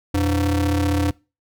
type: ring-modulated tone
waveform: square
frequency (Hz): 103.83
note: G#2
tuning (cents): 0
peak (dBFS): -15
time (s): 0.14-1.11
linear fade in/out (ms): 5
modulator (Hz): 190
effects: noise-tail reverb RT60 0.3 s tail -24 dB re dry